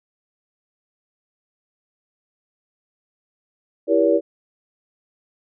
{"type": "chord", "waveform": "sine", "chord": "E diminished seventh", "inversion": "none", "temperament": "just", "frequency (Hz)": [329.6, 395.6, 474.7, 569.6], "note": ["E4", "G4", "Bb4", "Db5"], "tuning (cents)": [0, 16, 31, 47], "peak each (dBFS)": [-19, -21, -19, -18], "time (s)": [3.87, 4.21], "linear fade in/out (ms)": 50, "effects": []}